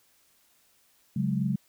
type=chord; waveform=sine; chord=C# suspended fourth; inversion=none; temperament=just; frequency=138.59 / 184.79 / 207.9 Hz; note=C#3 / F#3 / G#3; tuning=0 / -2 / +2 cents; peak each=-29 dBFS; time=1.16-1.56 s; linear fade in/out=5 ms; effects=white hiss -65 dBFS RMS until 1.68 s